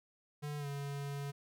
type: tone with pitch glide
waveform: square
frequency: 147.2 to 141.29 Hz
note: D3 to C#3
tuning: +4 to +33 cents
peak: -39 dBFS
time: 0.42-1.32 s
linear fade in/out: 20 ms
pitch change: -71 cents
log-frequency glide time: 0.58-0.67 s
effects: none